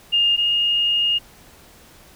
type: tone pair in turn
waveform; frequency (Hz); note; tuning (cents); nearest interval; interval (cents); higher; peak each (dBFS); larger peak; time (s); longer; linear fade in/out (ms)
sine; 2824 / 2844; F7 / F7; +19 / +31; unison; 12; second; -14 / -16; first; 0.12-0.37 / 0.37-1.19; second; 20
effects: pink hiss -48 dBFS RMS until 2.15 s